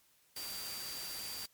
sine tone in noise, 4699 Hz, D8, in tune, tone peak -44 dBFS, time 0.36-1.46 s, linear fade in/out 5 ms, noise white, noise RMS -44 dBFS, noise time 0.36-1.46 s, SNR -3 dB, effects white hiss -69 dBFS RMS until 1.53 s + MP3 96 kbps

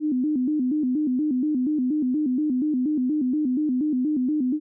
sine tone with vibrato, 277.2 Hz, C#4, in tune, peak -20 dBFS, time 0-4.6 s, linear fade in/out 50 ms, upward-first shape square, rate 4.2 Hz, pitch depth 160 cents each way, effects none

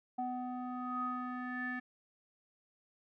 square tone with low-pass filter sweep, 250 Hz, B3, 21 cents sharp, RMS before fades -39 dBFS, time 0.18-1.8 s, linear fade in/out 10 ms, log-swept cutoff 800 to 1900 Hz, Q 9.9, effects none

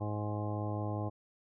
harmonic tone with a mistuned harmonic, 105.1 Hz, G#2, 21 cents sharp, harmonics 1 / 2 / 3 / 4 / 5 / 6 / 7 / 8 / 10, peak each -35 / -44 / -41 / -47 / -45 / -45 / -47 / -45 / -48 dBFS, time 0-1.1 s, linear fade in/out 20 ms, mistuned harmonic 8, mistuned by -17 cents, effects none

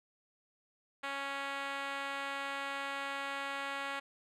5% pulse tone with band-pass filter, 277.2 Hz, C#4, in tune, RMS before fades -39 dBFS, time 1.03-4 s, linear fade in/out 10 ms, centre 1200 Hz, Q 0.6, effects none

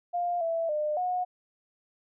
sine tone with pitch steps, 702 / 662 / 603 / 726 Hz, F5 / E5 / D5 / F#5, +9 / +7 / +46 / -33 cents, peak -26 dBFS, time 0.13-1.25 s, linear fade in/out 20 ms, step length 280 ms, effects none

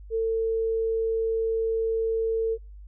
sine tone, 450 Hz, A4, 39 cents sharp, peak -22 dBFS, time 0.1-2.58 s, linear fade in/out 50 ms, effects noise-tail reverb RT60 0.3 s tail -24 dB re dry + added 50 Hz sine -41 dBFS peak until 2.87 s

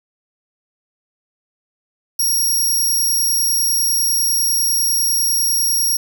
10% pulse tone, 5610 Hz, F8, 7 cents sharp, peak -9 dBFS, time 2.19-5.97 s, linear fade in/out 5 ms, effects none

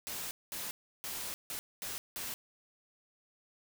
white noise bursts at uneven times, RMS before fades -40 dBFS, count 6, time 0.07-0.31 / 0.52-0.71 / 1.04-1.34 / 1.5-1.59 / 1.82-1.98 / 2.16-2.34 s, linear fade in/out 0 ms, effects none

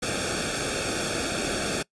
pink noise with comb filter, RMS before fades -28 dBFS, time 0.02-1.83 s, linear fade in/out 10 ms, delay 1 ms, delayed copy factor -0.85, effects noise-tail reverb RT60 0.1 s tail -23 dB re dry + resampled to 22050 Hz

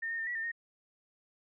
sine tone with pitch steps, 1820 / 1838 / 1806 / 1936 / 1804 / 1854 Hz, A#6 / A#6 / A6 / B6 / A6 / A#6, -42 / -25 / +45 / -35 / +43 / -10 cents, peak -33 dBFS, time 0.02-0.518 s, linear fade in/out 10 ms, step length 83 ms, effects none

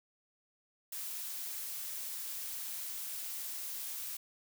blue noise, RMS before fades -41 dBFS, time 0.92-4.17 s, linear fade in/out 5 ms, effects none

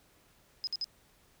sine tone bursts, 5060 Hz, D#8, 28 cents sharp, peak -31 dBFS, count 3, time 0.64-0.843 s, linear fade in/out 0 ms, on 31 ms, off 55 ms, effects pink hiss -65 dBFS RMS until 1.4 s

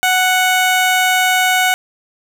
15% pulse tone, 740 Hz, F#5, in tune, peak -5 dBFS, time 0.03-1.74 s, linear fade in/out 0 ms, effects none

